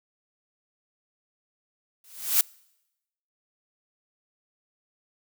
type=noise with exponential growth; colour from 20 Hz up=blue; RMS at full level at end=-17 dBFS; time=2.04-2.41 s; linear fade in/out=2 ms; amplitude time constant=80 ms; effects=noise-tail reverb RT60 0.9 s tail -26 dB re dry

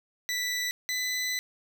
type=tone pair in turn; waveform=20% pulse; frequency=1975.5 / 2003 Hz; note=B6 / B6; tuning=0 / +24 cents; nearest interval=unison; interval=24 cents; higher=second; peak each=-23 dBFS; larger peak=neither; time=0.29-0.71 / 0.89-1.39 s; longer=second; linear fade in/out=0 ms; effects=none

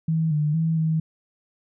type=tone with pitch steps; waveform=sine; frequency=161 / 150.3 / 162.2 / 159.3 Hz; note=E3 / D3 / E3 / D#3; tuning=-41 / +40 / -28 / +41 cents; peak=-19 dBFS; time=0.08-1 s; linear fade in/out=5 ms; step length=230 ms; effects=none

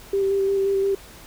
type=tone with vibrato; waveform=sine; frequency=392 Hz; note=G4; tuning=in tune; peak=-18 dBFS; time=0.13-0.95 s; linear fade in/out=5 ms; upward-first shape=square; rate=5.7 Hz; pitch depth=13 cents each way; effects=added 50 Hz sine -51 dBFS peak until 1.26 s + pink hiss -45 dBFS RMS until 1.26 s

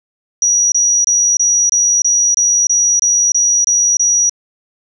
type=tone bursts; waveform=sine; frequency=5800 Hz; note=F#8; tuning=35 cents flat; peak=-9 dBFS; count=12; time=0.42-4.295 s; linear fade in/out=2 ms; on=300 ms; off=25 ms; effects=none

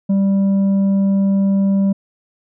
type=tone with tanh clipping; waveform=sine; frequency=196 Hz; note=G3; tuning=in tune; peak=-13 dBFS; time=0.09-1.93 s; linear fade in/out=10 ms; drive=5 dB; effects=none

